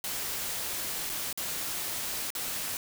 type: noise with dropouts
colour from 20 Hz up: white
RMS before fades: -34 dBFS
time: 0.04-2.77 s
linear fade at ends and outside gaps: 1 ms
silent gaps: 1.094-1.098 / 1.328-1.375 / 2.304-2.351 s
effects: none